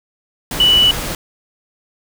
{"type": "tone in noise", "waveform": "sine", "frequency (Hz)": 2960, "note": "F#7", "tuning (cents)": 0, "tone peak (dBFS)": -8, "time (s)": [0.6, 0.91], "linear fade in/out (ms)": 2, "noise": "pink", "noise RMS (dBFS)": -23, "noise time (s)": [0.51, 1.15], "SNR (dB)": 12, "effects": []}